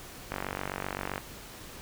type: click train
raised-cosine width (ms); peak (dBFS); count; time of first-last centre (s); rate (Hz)
0.5; -17; 42; 0.32-1.18; 47.7
effects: pink hiss -46 dBFS RMS until 1.81 s